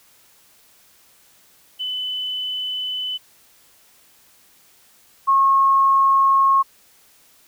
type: tone pair in turn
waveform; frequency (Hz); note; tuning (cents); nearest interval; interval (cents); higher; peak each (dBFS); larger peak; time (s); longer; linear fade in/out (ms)
sine; 3010 / 1087.2; F#7 / C#6; +29 / -34; octave + tritone; 1763; first; -23 / -12; second; 1.79-3.18 / 5.27-6.63; first; 20
effects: white hiss -54 dBFS RMS until 7.47 s